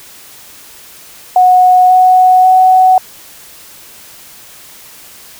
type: tone with pitch steps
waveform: sine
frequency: 733 / 739.4 / 745.8 Hz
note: F#5 / F#5 / F#5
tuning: -16 / -1 / +14 cents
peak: -3 dBFS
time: 1.36-2.98 s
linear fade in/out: 2 ms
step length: 540 ms
effects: white hiss -36 dBFS RMS until 5.39 s